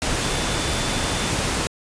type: tone in noise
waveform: sine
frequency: 3520 Hz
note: A7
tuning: in tune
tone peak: -34 dBFS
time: 0.22-1.3 s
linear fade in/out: 0 ms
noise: pink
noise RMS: -23 dBFS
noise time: 0.02-1.67 s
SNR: -14 dB
effects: resampled to 22050 Hz